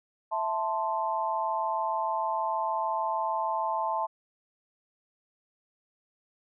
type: chord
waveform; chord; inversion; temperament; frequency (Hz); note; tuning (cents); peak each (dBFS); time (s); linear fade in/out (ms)
sine; A minor; second; equal; 659.3 / 880 / 1046.5; E5 / A5 / C6; 0 / 0 / 0; -33 / -29 / -32; 0.31-4.07; 20
effects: none